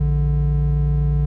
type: tone pair together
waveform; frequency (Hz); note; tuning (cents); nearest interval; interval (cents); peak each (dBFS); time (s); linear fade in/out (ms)
triangle; 58.18 / 146.6; A#1 / D3; -3 / -3; octave + major third; 1600; -16; 0-1.26; 10
effects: none